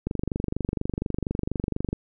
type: click train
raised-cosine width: 3 ms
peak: -13 dBFS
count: 46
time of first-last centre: 0.07-1.93 s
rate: 24.2 Hz
effects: none